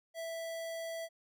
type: tone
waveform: square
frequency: 659.3 Hz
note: E5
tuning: in tune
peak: -39 dBFS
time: 0.14-1.09 s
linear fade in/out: 50 ms
effects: none